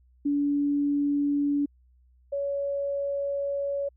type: tone pair in turn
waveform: sine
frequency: 287 / 561.9 Hz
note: D4 / C#5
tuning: -40 / +23 cents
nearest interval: octave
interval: 1163 cents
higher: second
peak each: -22 / -26 dBFS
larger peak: first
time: 0.25-1.66 / 2.32-3.89 s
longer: second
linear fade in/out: 10 ms
effects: added 62 Hz sine -57 dBFS peak until 3.96 s